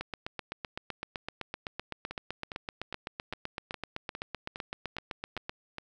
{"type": "two click trains", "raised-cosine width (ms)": 0.3, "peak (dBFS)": [-22, -19], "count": [10, 44], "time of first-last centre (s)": [[2.11, 5.783], [0.01, 5.495]], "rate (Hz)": [2.45, 7.84], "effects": []}